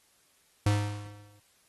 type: tone with exponential decay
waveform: square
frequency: 103.3 Hz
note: G#2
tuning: 9 cents flat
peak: -21 dBFS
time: 0.66-1.4 s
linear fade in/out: 5 ms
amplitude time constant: 160 ms
effects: white hiss -66 dBFS RMS until 1.68 s + AAC 32 kbps